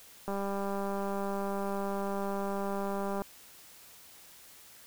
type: click train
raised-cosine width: 1 ms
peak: -22 dBFS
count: 583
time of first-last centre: 0.28-3.219 s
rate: 198 Hz
effects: white hiss -54 dBFS RMS until 4.86 s